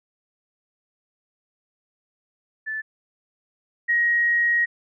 sine tone pair in turn, 1750 / 1888.3 Hz, A6 / A#6, -10 / +22 cents, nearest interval minor second, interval 132 cents, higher second, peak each -26 / -17 dBFS, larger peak second, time 2.66-2.82 / 3.88-4.66 s, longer second, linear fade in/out 20 ms, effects none

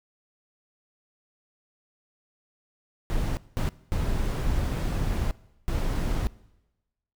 brown noise bursts at uneven times, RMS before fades -26 dBFS, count 4, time 3.1-3.37 / 3.57-3.69 / 3.92-5.31 / 5.68-6.27 s, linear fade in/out 0 ms, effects noise-tail reverb RT60 1.0 s tail -21 dB re dry

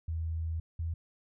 sine tone pair in turn, 81.3 / 82.53 Hz, E2 / E2, -23 / +3 cents, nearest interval unison, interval 26 cents, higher second, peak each -31 / -31 dBFS, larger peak neither, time 0.08-0.6 / 0.79-0.94 s, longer first, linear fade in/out 5 ms, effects none

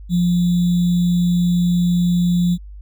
sine tone with sample-and-hold, 175.9 Hz, F3, 13 cents sharp, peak -13 dBFS, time 0.09-2.58 s, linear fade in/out 50 ms, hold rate 3675 Hz, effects added 50 Hz sine -33 dBFS peak until 2.81 s

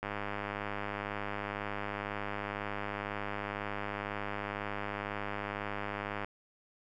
click train, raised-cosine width 0.5 ms, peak -21 dBFS, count 635, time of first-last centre 0.03-6.246 s, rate 102 Hz, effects none

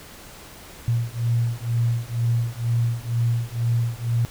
sine beating tone pair, 116.54 / 118.64 Hz, A#2 / A#2, 0 / +31 cents, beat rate 2.1 Hz, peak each -23 / -23 dBFS, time 0.88-4.25 s, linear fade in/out 0 ms, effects pink hiss -43 dBFS RMS until 4.3 s

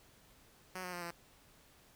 5% pulse tone with pitch steps, 185 / 180.25 / 175.63 / 171.12 Hz, F#3 / F#3 / F3 / F3, 0 / -45 / +10 / -35 cents, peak -30 dBFS, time 0.75-1.106 s, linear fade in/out 2 ms, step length 89 ms, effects pink hiss -64 dBFS RMS until 1.95 s

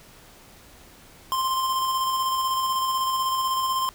square tone with tremolo, 1048 Hz, C6, 2 cents sharp, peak -22 dBFS, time 1.32-3.89 s, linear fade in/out 0 ms, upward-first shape square, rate 16 Hz, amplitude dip 25%, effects pink hiss -50 dBFS RMS until 3.94 s

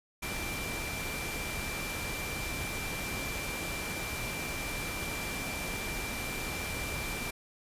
sine tone in noise, 2358 Hz, D7, 6 cents sharp, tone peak -39 dBFS, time 0.22-7.31 s, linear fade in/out 10 ms, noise pink, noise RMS -37 dBFS, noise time 0.22-7.31 s, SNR -5 dB, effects resampled to 32000 Hz

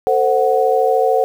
sine chord, F# diminished, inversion first, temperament equal with one note detuned, 449.8 / 523.3 / 740 Hz, A4 / C5 / F#5, +38 / 0 / 0 cents, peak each -16 dBFS, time 0.07-1.24 s, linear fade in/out 0 ms, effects 7-bit

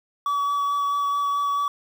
triangle tone with vibrato, 1140 Hz, C#6, 48 cents sharp, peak -19 dBFS, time 0.26-1.68 s, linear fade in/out 2 ms, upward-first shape sine, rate 4.6 Hz, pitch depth 9 cents each way, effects 8-bit

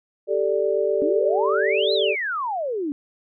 sine chord, G suspended second, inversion none, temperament equal, 392 / 440 / 587.3 Hz, G4 / A4 / D5, 0 / 0 / 0 cents, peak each -23 dBFS, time 0.27-2.16 s, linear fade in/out 50 ms
sine exponential two-way sweep, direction up then down, 275.4 to 4159 to 275.4 Hz, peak -23 dBFS, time 1.02-2.92 s, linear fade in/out 0 ms, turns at 1.93 s
effects none

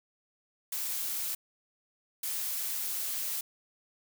blue noise bursts at uneven times, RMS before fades -34 dBFS, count 2, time 0.72-1.35 / 2.23-3.41 s, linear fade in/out 5 ms, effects none

